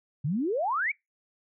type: exponential sweep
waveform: sine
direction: up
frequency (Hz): 130.81 to 2385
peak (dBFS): -25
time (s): 0.24-0.92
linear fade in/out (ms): 10
effects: noise-tail reverb RT60 0.2 s tail -26 dB re dry